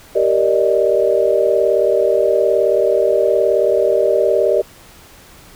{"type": "chord", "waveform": "sine", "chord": "Eb major seventh", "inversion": "first", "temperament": "just", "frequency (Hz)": [388.9, 466.7, 583.4, 622.3], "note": ["G4", "Bb4", "D5", "Eb5"], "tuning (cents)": [-14, 2, -12, 0], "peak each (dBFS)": -17, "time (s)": [0.15, 4.62], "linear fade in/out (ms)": 10, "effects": ["pink hiss -43 dBFS RMS until 5.55 s"]}